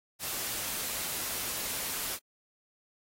white noise, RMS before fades -35 dBFS, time 0.19-2.19 s, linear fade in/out 50 ms, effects AAC 48 kbps

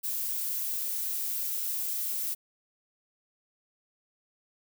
violet noise, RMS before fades -32 dBFS, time 0.03-2.35 s, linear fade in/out 20 ms, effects none

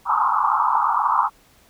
pink band-pass noise, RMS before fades -19 dBFS, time 0.05-1.3 s, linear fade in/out 50 ms, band 830 to 1300 Hz, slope 96 dB/octave, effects pink hiss -55 dBFS RMS until 1.69 s

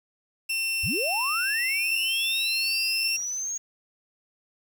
sawtooth tone, 2700 Hz, E7, 41 cents sharp, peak -22 dBFS, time 0.49-3.17 s, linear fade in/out 10 ms
sine linear sweep, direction up, 52.2 to 6645 Hz, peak -28 dBFS, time 0.83-3.58 s, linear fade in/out 10 ms
effects 8-bit

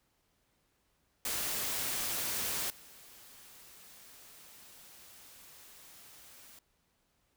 white noise with level steps, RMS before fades -35 / -55 dBFS, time 1.25-6.59 s, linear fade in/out 2 ms, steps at 2.7 s, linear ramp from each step 2 ms, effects pink hiss -75 dBFS RMS until 7.36 s

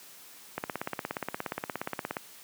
click train, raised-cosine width 0.5 ms, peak -16 dBFS, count 28, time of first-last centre 0.58-2.168 s, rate 17 Hz, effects white hiss -51 dBFS RMS until 2.43 s + high-pass 150 Hz 12 dB/octave

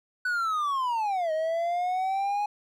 triangle linear two-way sweep, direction down then up, 1500 to 622.3 to 834 Hz, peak -23 dBFS, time 0.25-2.46 s, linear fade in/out 5 ms, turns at 1.32 s, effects none

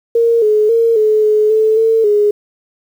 sine tone with pitch steps, 464 / 425.6 / 459.7 / 429.9 / 426.3 / 436.7 / 449.1 / 415.5 Hz, A#4 / G#4 / A#4 / A4 / G#4 / A4 / A4 / G#4, -8 / +42 / -24 / -40 / +45 / -13 / +35 / +1 cents, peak -8 dBFS, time 0.15-2.31 s, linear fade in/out 5 ms, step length 270 ms, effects 7-bit

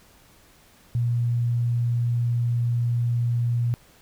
sine tone, 119.3 Hz, A#2, 41 cents sharp, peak -20 dBFS, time 0.95-3.74 s, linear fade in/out 0 ms, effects pink hiss -55 dBFS RMS until 4.01 s

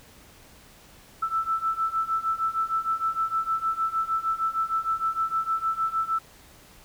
sine beating tone pair, 1318.5 / 1325 Hz, E6 / E6, 0 / +9 cents, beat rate 6.5 Hz, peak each -28 / -26 dBFS, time 1.22-6.19 s, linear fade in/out 10 ms, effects pink hiss -52 dBFS RMS until 6.84 s

